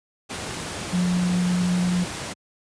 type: tone in noise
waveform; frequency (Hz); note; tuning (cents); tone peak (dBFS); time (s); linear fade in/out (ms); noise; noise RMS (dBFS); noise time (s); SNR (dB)
sine; 178.9; F3; +42; -19; 0.92-2.05; 20; pink; -31; 0.29-2.34; +9
effects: high-pass 80 Hz 12 dB/octave + resampled to 22050 Hz